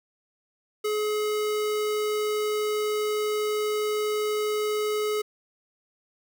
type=tone; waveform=square; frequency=423.8 Hz; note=G#4; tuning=35 cents sharp; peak=-25 dBFS; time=0.84-5.22 s; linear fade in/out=10 ms; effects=10-bit